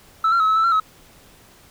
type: tone with pitch steps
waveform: sine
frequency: 1314 / 1371 / 1287 / 1296 / 1318 / 1363 / 1283 Hz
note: E6 / F6 / E6 / E6 / E6 / F6 / E6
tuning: -6 / -32 / -42 / -30 / -1 / -43 / -47 cents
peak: -12 dBFS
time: 0.24-0.8 s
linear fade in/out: 5 ms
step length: 80 ms
effects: tanh soft clip ceiling -13 dBFS + pink hiss -50 dBFS RMS until 1.7 s